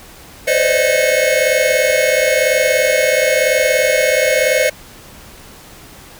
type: tone cluster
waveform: square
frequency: 508 / 529 / 592 / 629 / 2183 Hz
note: B4 / C5 / D5 / D#5 / C#7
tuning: +49 / +19 / +14 / +19 / -27 cents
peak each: -19 dBFS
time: 0.47-4.7 s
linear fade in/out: 10 ms
effects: pink hiss -39 dBFS RMS until 6.19 s